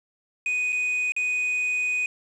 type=tone with dropouts; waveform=triangle; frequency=2489 Hz; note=D#7; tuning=in tune; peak=-21 dBFS; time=0.46-2.06 s; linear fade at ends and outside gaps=2 ms; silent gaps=0.723-0.727 / 1.121-1.164 s; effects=resampled to 22050 Hz + 8-bit